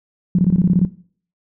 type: tone bursts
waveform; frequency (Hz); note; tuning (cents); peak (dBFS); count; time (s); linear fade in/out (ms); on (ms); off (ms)
sine; 180; F#3; -47; -10; 9; 0.35-0.851; 2; 37; 21
effects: noise-tail reverb RT60 0.5 s tail -19 dB re dry